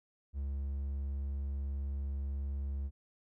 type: tone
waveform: triangle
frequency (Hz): 69.3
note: C#2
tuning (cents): 0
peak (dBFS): -32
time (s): 0.33-2.91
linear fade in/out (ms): 50
effects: none